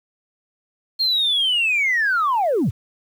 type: linear sweep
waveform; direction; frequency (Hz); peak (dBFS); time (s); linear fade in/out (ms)
sine; down; 4266 to 71.1; -15; 0.99-2.71; 20
effects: tanh soft clip ceiling -13 dBFS + 8-bit